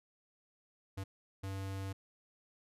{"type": "tone bursts at uneven times", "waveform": "square", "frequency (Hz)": 96.9, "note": "G2", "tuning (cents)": -20, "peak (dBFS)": -39, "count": 2, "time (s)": [[0.97, 1.04], [1.43, 1.93]], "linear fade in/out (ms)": 10, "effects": ["resampled to 32000 Hz"]}